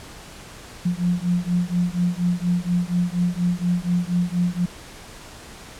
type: beating tone pair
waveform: sine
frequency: 174.61 / 178.81 Hz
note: F3 / F3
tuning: 0 / +41 cents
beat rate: 4.2 Hz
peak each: -22 dBFS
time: 0.85-4.66 s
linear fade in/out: 10 ms
effects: pink hiss -41 dBFS RMS until 5.79 s + low-pass 10000 Hz 12 dB/octave